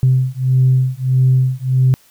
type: beating tone pair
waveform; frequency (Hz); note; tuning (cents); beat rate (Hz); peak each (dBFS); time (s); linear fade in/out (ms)
sine; 128.7 / 130.3; C3 / C3; -28 / -7; 1.6; -13; 0.03-1.94; 0
effects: tanh soft clip ceiling -4 dBFS + white hiss -51 dBFS RMS until 2.1 s